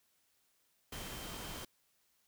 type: tone in noise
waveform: sine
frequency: 3136 Hz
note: G7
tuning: in tune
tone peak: -54 dBFS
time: 0.92-1.65 s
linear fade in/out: 5 ms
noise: pink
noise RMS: -45 dBFS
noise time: 0.92-1.65 s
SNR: -12 dB
effects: white hiss -75 dBFS RMS until 2.27 s